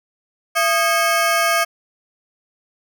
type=ring-modulated tone; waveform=25% pulse; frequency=955 Hz; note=A#5; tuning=42 cents sharp; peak=-8 dBFS; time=0.55-1.65 s; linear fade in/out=20 ms; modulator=280 Hz; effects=none